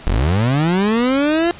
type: linear sweep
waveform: 30% pulse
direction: up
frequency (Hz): 35.74 to 349.2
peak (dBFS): -11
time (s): 0.07-1.51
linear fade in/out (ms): 0
effects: pink hiss -38 dBFS RMS until 1.59 s + resampled to 8000 Hz